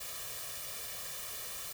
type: noise with comb filter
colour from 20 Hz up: white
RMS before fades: -42 dBFS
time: 0-1.73 s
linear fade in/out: 10 ms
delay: 1.7 ms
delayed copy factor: +0.75
effects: none